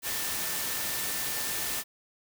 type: tone in noise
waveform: sine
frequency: 1781 Hz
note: A6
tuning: 21 cents sharp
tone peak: -43 dBFS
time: 0.02-1.84 s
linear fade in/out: 50 ms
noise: white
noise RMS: -32 dBFS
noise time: 0.02-1.84 s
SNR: -14 dB
effects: none